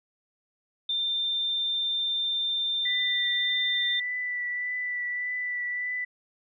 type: tone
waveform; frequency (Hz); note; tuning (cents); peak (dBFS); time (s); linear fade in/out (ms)
sine; 3588; A7; +33; -25; 0.89-4; 5
type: tone with vibrato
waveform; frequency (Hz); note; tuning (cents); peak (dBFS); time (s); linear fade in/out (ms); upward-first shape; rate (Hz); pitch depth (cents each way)
sine; 1975.5; B6; 0; -28; 2.85-6.05; 10; triangle; 1.7; 17
effects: none